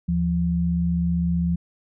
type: tone pair together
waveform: sine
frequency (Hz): 76.5 / 172.09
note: D#2 / F3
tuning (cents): -29 / -25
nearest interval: octave + major second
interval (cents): 1404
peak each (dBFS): -26 / -20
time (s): 0.08-1.56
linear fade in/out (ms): 10
effects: none

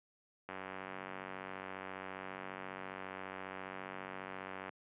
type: click train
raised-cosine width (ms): 0.5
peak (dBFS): -28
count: 399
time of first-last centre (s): 0.49-4.693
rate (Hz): 94.7
effects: high-pass 150 Hz 12 dB/octave + resampled to 8000 Hz

